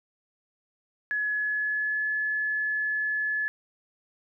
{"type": "tone with pitch glide", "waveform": "sine", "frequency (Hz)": [1696, 1715.7], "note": ["G#6", "A6"], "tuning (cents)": [36, -44], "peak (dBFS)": -25, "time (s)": [1.11, 3.48], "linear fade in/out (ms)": 0, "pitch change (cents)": 20, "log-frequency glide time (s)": [1.31, 2.06], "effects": []}